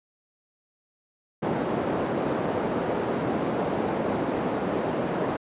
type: band-pass noise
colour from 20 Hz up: white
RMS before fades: -27 dBFS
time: 1.42-5.37 s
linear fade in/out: 10 ms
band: 160 to 560 Hz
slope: 12 dB/octave
effects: resampled to 8000 Hz